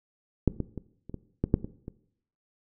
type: clicks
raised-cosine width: 3 ms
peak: -7 / -16 / -22 / -28 / -22 / -12 / -7 / -22 / -24 dBFS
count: 9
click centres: 0.477 / 0.603 / 0.777 / 1.096 / 1.143 / 1.44 / 1.541 / 1.645 / 1.881 s
effects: noise-tail reverb RT60 0.7 s tail -18 dB re dry